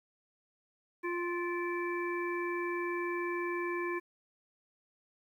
harmonic tone with a mistuned harmonic, 349.2 Hz, F4, in tune, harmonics 1 / 3 / 5 / 7, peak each -34 / -39 / -41 / -42 dBFS, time 1.03-4 s, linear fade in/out 20 ms, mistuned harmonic 7, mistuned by -89 cents, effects 11-bit

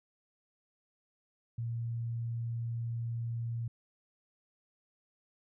sine tone, 116.54 Hz, A#2, in tune, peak -33 dBFS, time 1.58-3.68 s, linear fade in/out 5 ms, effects none

